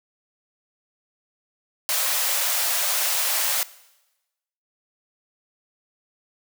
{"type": "high-pass noise", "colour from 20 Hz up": "white", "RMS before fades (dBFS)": -23, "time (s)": [1.89, 3.63], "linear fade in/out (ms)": 0, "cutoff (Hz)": 500, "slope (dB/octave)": 96, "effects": ["noise-tail reverb RT60 1.0 s tail -19 dB re dry"]}